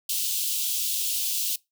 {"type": "high-pass noise", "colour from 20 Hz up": "white", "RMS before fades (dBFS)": -27, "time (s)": [0.09, 1.56], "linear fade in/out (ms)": 5, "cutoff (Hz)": 2800, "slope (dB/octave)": 48, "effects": ["noise-tail reverb RT60 0.2 s tail -23 dB re dry"]}